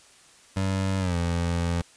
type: tone with pitch glide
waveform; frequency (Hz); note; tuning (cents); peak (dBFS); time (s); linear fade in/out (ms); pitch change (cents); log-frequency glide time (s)
25% pulse; 96 to 85.53; G2 to F2; -36 to -36; -20; 0.56-1.82; 10; -200; 0.99-1.16
effects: white hiss -54 dBFS RMS until 1.96 s + resampled to 22050 Hz